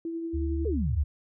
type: tone with tremolo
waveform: sine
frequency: 331.3 Hz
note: E4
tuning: 9 cents sharp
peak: -29 dBFS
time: 0.05-0.65 s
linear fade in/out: 2 ms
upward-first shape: triangle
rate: 11 Hz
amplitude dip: 35%
type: tone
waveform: sine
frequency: 73.9 Hz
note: D2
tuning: 11 cents sharp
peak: -27 dBFS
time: 0.33-1.04 s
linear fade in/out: 20 ms
type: exponential sweep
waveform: sine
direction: down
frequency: 486.9 to 61.74 Hz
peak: -27 dBFS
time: 0.65-1.04 s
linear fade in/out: 10 ms
effects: none